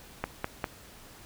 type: clicks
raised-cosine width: 0.5 ms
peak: -14 dBFS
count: 3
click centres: 0.24 / 0.444 / 0.642 s
effects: pink hiss -51 dBFS RMS until 1.25 s

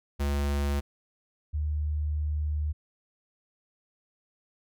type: tone pair in turn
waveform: square / sine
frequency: 71.1 / 75.33 Hz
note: C#2 / D2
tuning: +45 / +45 cents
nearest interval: minor second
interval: 100 cents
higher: second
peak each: -26 / -26 dBFS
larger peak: neither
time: 0.19-0.81 / 1.53-2.73 s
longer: second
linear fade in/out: 20 ms
effects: none

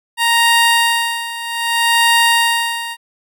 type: tone with tremolo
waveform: 15% pulse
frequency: 932.3 Hz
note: A#5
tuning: in tune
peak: -3 dBFS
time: 0.17-2.97 s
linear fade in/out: 50 ms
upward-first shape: sine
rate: 0.63 Hz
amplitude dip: 80%
effects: none

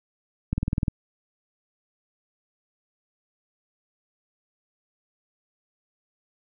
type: click train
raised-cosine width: 5 ms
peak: -11 dBFS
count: 8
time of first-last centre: 0.53-0.882 s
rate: 19.9 Hz
effects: none

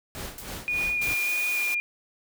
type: noise with tremolo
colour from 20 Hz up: pink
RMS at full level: -35 dBFS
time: 0.15-1.14 s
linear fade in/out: 0 ms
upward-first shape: sine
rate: 3.3 Hz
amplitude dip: 80%
type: noise with exponential decay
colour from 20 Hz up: blue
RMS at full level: -35 dBFS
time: 0.38-0.56 s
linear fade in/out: 2 ms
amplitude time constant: 39 ms
type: tone with vibrato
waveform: sine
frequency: 2431 Hz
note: D#7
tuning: 41 cents flat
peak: -24 dBFS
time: 0.68-1.8 s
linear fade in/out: 0 ms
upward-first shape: square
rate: 1.7 Hz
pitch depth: 14 cents each way
type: high-pass noise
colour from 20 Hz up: white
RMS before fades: -35 dBFS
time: 1.01-1.75 s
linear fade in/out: 10 ms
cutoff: 260 Hz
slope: 24 dB/octave
effects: none

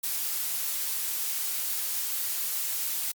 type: noise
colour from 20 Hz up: blue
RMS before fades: -30 dBFS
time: 0.03-3.12 s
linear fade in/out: 10 ms
effects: Opus 48 kbps

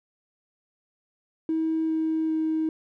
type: tone with pitch steps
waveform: triangle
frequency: 320.6 / 318.6 / 316.6 Hz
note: E4 / D#4 / D#4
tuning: -48 / +41 / +30 cents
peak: -19 dBFS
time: 1.49-2.69 s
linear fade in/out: 2 ms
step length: 400 ms
effects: tanh soft clip ceiling -20 dBFS

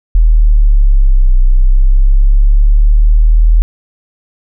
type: exponential two-way sweep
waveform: sine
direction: down then up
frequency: 40.69 to 31.05 to 40.69 Hz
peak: -3 dBFS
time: 0.15-3.62 s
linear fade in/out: 0 ms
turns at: 1.38 s
effects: none

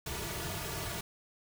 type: noise with comb filter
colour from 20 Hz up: pink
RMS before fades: -38 dBFS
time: 0.06-1.01 s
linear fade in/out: 5 ms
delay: 3.8 ms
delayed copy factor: -1
effects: none

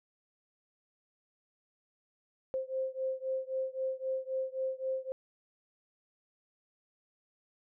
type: beating tone pair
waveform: sine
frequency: 523.3 / 527.1 Hz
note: C5 / C5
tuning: 0 / +13 cents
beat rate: 3.8 Hz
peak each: -35 / -36 dBFS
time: 2.54-5.12 s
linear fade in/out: 0 ms
effects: none

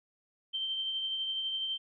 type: tone with tremolo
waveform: sine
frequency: 3126 Hz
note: G7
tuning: 6 cents flat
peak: -30 dBFS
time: 0.53-1.78 s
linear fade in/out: 20 ms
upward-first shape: triangle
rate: 12 Hz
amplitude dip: 35%
effects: none

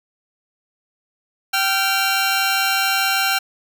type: tone pair together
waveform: 15% pulse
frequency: 777 / 1383 Hz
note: G5 / F6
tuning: -16 / -17 cents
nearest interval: minor seventh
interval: 999 cents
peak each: -13 dBFS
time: 1.53-3.39 s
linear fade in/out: 10 ms
effects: none

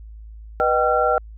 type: tone cluster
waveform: sine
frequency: 490.1 / 616 / 772 / 1365 Hz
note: B4 / D#5 / G5 / F6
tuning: -13 / -17 / -27 / -40 cents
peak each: -21 dBFS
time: 0.6-1.18 s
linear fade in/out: 0 ms
effects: added 54 Hz sine -36 dBFS peak until 1.37 s

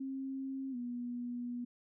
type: tone with pitch glide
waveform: sine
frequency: 267.9 to 242.8 Hz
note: C4 to B3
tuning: +41 to -29 cents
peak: -37 dBFS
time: 0-1.65 s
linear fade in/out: 10 ms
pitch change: -170 cents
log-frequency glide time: 0.71-0.76 s
effects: none

